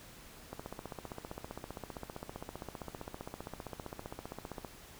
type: click train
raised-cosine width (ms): 1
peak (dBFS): -27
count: 64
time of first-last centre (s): 0.53-4.648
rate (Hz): 15.3
effects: pink hiss -54 dBFS RMS until 4.99 s